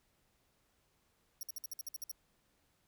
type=tone bursts; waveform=15% pulse; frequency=5640 Hz; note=F8; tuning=16 cents sharp; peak=-34 dBFS; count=10; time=1.41-2.115 s; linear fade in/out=2 ms; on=21 ms; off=55 ms; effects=pink hiss -75 dBFS RMS until 2.87 s